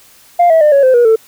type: tone with pitch steps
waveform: sine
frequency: 698.5 / 648 / 601.1 / 557.6 / 517.3 / 479.9 / 445.1 Hz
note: F5 / E5 / D5 / C#5 / C5 / B4 / A4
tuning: 0 / -30 / +40 / +10 / -20 / -50 / +20 cents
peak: -3 dBFS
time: 0.39-1.16 s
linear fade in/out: 10 ms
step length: 110 ms
effects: tanh soft clip ceiling -3 dBFS + white hiss -44 dBFS RMS until 1.27 s